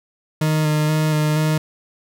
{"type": "tone with vibrato", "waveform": "40% pulse", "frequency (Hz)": 153.7, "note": "D#3", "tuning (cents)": -21, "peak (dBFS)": -15, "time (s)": [0.41, 1.58], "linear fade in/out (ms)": 5, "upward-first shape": "square", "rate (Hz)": 2.1, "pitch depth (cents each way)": 16, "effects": []}